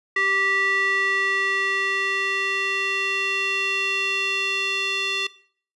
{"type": "tone with band-pass filter sweep", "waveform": "square", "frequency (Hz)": 390, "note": "G4", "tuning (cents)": -9, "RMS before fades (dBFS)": -23, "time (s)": [0.16, 5.27], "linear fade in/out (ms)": 5, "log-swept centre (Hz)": [1900, 3100], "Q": 3.9, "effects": ["noise-tail reverb RT60 0.5 s tail -18 dB re dry", "resampled to 24000 Hz"]}